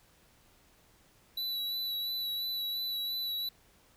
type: tone with vibrato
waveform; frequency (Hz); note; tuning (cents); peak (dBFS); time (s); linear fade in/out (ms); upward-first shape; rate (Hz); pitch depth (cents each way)
square; 3946; B7; -2; -33; 1.37-3.49; 5; sine; 2.9; 21
effects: pink hiss -64 dBFS RMS until 3.96 s